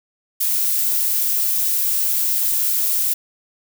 violet noise, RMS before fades -19 dBFS, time 0.4-3.14 s, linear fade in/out 10 ms, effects none

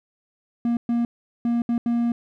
triangle tone bursts at uneven times, 236.1 Hz, A#3, 22 cents sharp, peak -17 dBFS, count 5, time 0.65-0.77 / 0.89-1.05 / 1.45-1.62 / 1.69-1.78 / 1.86-2.12 s, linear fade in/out 2 ms, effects none

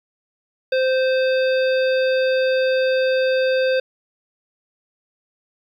harmonic tone, 520 Hz, C5, 11 cents flat, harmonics 1 / 3 / 5 / 7 / 9, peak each -16 / -26 / -30 / -33 / -35 dBFS, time 0.72-3.8 s, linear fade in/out 5 ms, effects 9-bit

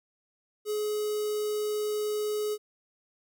square tone with notch filter, 422.2 Hz, G#4, 29 cents sharp, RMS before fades -30 dBFS, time 0.65-2.58 s, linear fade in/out 50 ms, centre 1800 Hz, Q 0.51, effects none

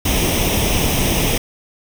pink noise with comb filter, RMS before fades -17 dBFS, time 0.05-1.38 s, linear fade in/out 5 ms, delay 0.34 ms, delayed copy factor +0.65, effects none

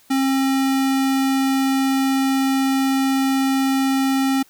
square tone, 268.4 Hz, C4, 44 cents sharp, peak -17 dBFS, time 0.1-4.43 s, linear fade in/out 10 ms, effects white hiss -54 dBFS RMS until 4.49 s

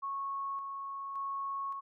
sine tone with tremolo, 1101 Hz, C#6, 12 cents flat, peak -34 dBFS, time 0.02-1.81 s, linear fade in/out 20 ms, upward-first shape square, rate 0.88 Hz, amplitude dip 35%, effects none

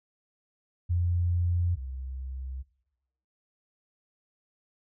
sine tone pair in turn, 87.31 / 65.41 Hz, F2 / C2, 0 / 0 cents, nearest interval perfect fourth, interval 500 cents, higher first, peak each -23 / -34 dBFS, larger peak first, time 0.89-1.76 / 1.76-2.63 s, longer neither, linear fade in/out 20 ms, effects noise-tail reverb RT60 0.9 s tail -21 dB re dry

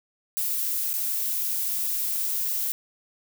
violet noise with dropouts, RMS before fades -27 dBFS, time 0.37-2.72 s, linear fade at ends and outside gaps 0 ms, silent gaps 0.931-0.939 s, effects none

